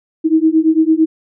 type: beating tone pair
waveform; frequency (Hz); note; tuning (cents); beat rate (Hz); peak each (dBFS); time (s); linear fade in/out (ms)
sine; 314.4 / 323.3; D#4 / E4; +18 / -34; 8.9; -12; 0.24-1.06; 20
effects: none